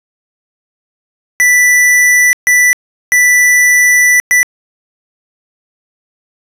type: tone bursts at uneven times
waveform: square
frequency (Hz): 1975.5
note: B6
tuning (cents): 0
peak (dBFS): -6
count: 4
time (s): 1.4-2.33 / 2.47-2.73 / 3.12-4.2 / 4.31-4.43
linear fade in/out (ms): 0
effects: resampled to 32000 Hz + 7-bit